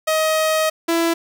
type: tone pair in turn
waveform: sawtooth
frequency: 630 / 333.7 Hz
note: D#5 / E4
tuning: +21 / +21 cents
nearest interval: major seventh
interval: 1100 cents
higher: first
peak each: -12 dBFS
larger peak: neither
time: 0.07-0.7 / 0.88-1.14 s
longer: first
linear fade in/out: 10 ms
effects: none